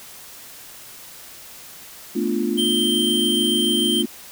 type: chord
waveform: sine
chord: B half-diminished seventh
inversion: third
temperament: equal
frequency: 220 / 246.9 / 293.7 / 349.2 Hz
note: A3 / B3 / D4 / F4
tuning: 0 / 0 / 0 / 0 cents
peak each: -24 / -26 / -26 / -24 dBFS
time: 2.15-4.06 s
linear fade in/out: 10 ms
type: tone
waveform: square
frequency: 3140 Hz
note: G7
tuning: 2 cents sharp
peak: -20 dBFS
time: 2.57-4.03 s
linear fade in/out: 20 ms
effects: white hiss -41 dBFS RMS until 4.31 s